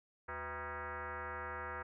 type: tone with frequency modulation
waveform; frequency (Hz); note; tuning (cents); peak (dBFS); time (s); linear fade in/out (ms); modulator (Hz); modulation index
sine; 210; G#3; +19; -40; 0.28-1.83; 10; 288; 5.8
effects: none